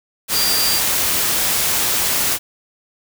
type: tone in noise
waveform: sine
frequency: 4725 Hz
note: D8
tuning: 10 cents sharp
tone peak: -19 dBFS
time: 0.32-0.81 s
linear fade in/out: 50 ms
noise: white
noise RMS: -18 dBFS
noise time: 0.28-2.39 s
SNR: -4 dB
effects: none